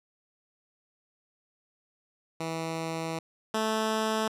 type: tone pair in turn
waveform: 10% pulse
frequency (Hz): 162.9 / 219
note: E3 / A3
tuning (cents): -20 / -8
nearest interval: perfect fourth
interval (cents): 512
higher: second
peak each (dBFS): -23 / -18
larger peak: second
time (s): 2.4-3.19 / 3.54-4.28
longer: first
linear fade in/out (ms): 5
effects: low-pass 10000 Hz 12 dB/octave